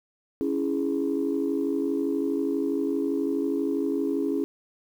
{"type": "chord", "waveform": "sine", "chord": "C# minor", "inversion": "none", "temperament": "equal", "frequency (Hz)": [277.2, 329.6, 415.3], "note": ["C#4", "E4", "G#4"], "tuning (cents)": [0, 0, 0], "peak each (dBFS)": [-26, -28, -28], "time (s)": [0.41, 4.44], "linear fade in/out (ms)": 0, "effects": ["tanh soft clip ceiling -16 dBFS", "9-bit"]}